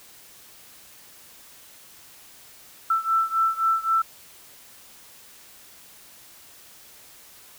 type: beating tone pair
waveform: sine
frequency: 1329 / 1332.8 Hz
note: E6 / E6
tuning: +14 / +19 cents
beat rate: 3.8 Hz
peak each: -22 / -24 dBFS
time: 2.9-4.02 s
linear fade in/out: 5 ms
effects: white hiss -49 dBFS RMS until 7.58 s